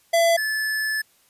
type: tone pair in turn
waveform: square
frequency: 672 / 1735.9 Hz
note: E5 / A6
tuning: +33 / -24 cents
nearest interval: octave + major third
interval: 1643 cents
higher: second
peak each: -16 / -23 dBFS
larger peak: first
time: 0.13-0.37 / 0.37-1.02 s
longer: second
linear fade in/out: 10 ms
effects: white hiss -60 dBFS RMS until 1.29 s + resampled to 32000 Hz